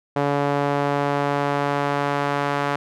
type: tone with band-pass filter sweep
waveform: sawtooth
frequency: 142.8 Hz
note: D3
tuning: 48 cents flat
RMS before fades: -22 dBFS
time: 0.16-2.76 s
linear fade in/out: 5 ms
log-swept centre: 670 to 1100 Hz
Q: 0.97
effects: none